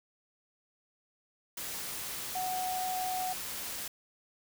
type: tone in noise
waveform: sine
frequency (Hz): 740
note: F#5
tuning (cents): 0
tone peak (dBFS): -32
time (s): 2.35-3.33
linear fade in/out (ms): 5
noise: white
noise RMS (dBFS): -39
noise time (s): 1.57-3.88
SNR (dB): +4
effects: none